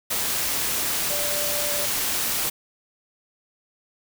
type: tone in noise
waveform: sine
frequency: 586 Hz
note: D5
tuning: 4 cents flat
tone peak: -31 dBFS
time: 1.1-1.86 s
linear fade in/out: 10 ms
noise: white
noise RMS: -25 dBFS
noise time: 0.1-2.5 s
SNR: -9 dB
effects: none